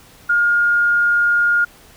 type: tone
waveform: sine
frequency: 1420 Hz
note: F6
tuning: 28 cents sharp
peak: -12 dBFS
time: 0.29-1.65 s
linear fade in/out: 10 ms
effects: pink hiss -46 dBFS RMS until 1.96 s